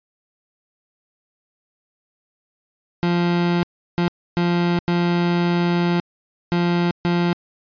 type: tone bursts at uneven times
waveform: 30% pulse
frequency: 173.8 Hz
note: F3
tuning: 8 cents flat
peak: -14 dBFS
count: 6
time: 3.03-3.63 / 3.98-4.08 / 4.37-4.79 / 4.88-6 / 6.52-6.91 / 7.05-7.33 s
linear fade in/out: 0 ms
effects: resampled to 11025 Hz